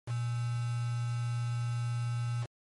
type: tone with quantisation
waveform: sine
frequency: 119 Hz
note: A#2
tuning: 36 cents sharp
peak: -30 dBFS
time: 0.06-2.47 s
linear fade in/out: 50 ms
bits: 7
effects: MP3 48 kbps